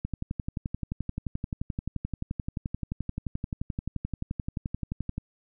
click train, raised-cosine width 5 ms, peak -18 dBFS, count 60, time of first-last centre 0.05-5.18 s, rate 11.5 Hz, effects none

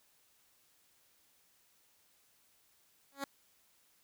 10% pulse tone with exponential growth, 277.2 Hz, C#4, in tune, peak -25 dBFS, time 3.12-3.24 s, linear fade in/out 2 ms, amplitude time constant 25 ms, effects white hiss -70 dBFS RMS until 4.03 s

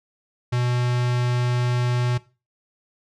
square tone with notch filter, 122.8 Hz, B2, 9 cents flat, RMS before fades -22 dBFS, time 0.52-2.18 s, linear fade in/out 10 ms, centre 480 Hz, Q 1.9, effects noise-tail reverb RT60 0.3 s tail -18 dB re dry + low-pass 6000 Hz 12 dB/octave

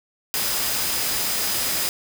sine tone in noise, 4978 Hz, D#8, in tune, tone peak -32 dBFS, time 0.34-1.89 s, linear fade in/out 0 ms, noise white, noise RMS -24 dBFS, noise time 0.34-1.89 s, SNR -11 dB, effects none

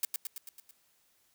blue noise with echo, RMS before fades -29 dBFS, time 0.03-0.05 s, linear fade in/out 2 ms, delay 110 ms, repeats 6, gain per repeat -4 dB, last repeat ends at 0.71 s, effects white hiss -70 dBFS RMS until 1.34 s

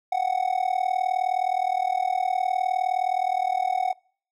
triangle tone with amplitude modulation, 742 Hz, F#5, 5 cents sharp, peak -16 dBFS, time 0.12-3.93 s, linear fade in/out 5 ms, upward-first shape sine, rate 39.4 Hz, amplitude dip 90%, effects noise-tail reverb RT60 0.5 s tail -26 dB re dry

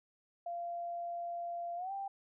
sine tone with pitch glide, 690 to 788 Hz, F5 to G5, -21 to +9 cents, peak -37 dBFS, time 0.46-2.08 s, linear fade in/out 5 ms, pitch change +230 cents, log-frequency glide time 1.76-1.92 s, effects none

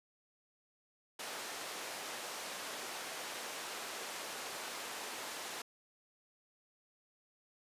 pink band-pass noise, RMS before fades -44 dBFS, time 1.19-5.62 s, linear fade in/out 5 ms, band 490 to 11000 Hz, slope 12 dB/octave, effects resampled to 32000 Hz

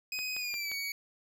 25% pulse tone with pitch glide, 2510 to 2249 Hz, D#7 to C#7, +15 to +24 cents, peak -30 dBFS, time 0.12-0.92 s, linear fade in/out 2 ms, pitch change -191 cents, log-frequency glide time 0.37-0.75 s
click train, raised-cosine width 0.3 ms, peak -29 dBFS, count 4, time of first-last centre 0.19-0.716 s, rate 5.7 Hz
effects none

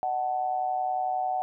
sine tone with amplitude modulation, 747 Hz, F#5, 16 cents sharp, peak -22 dBFS, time 0.03-1.42 s, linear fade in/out 0 ms, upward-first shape sine, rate 131 Hz, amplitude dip 70%, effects none

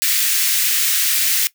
white high-pass noise, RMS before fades -17 dBFS, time 0.02-1.47 s, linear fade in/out 0 ms, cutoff 1700 Hz, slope 24 dB/octave, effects noise-tail reverb RT60 0.1 s tail -18 dB re dry

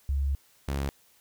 sine / sawtooth tone pair in turn, 69.3 / 69.3 Hz, C#2 / C#2, 0 / 0 cents, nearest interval unison, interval 0 cents, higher neither, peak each -24 dBFS, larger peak neither, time 0.09-0.35 / 0.68-0.89 s, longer first, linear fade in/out 0 ms, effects white hiss -62 dBFS RMS until 1.2 s

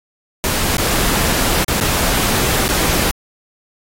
pink noise with dropouts, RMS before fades -17 dBFS, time 0.44-3.11 s, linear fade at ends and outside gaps 0 ms, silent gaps 0.769-0.782 / 1.644-1.682 / 1.801-1.81 / 2.68-2.689 s, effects AAC 48 kbps

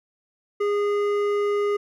sine tone with hard clipping, 410.4 Hz, G#4, 21 cents flat, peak -22 dBFS, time 0.6-1.77 s, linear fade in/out 10 ms, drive 10 dB, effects none

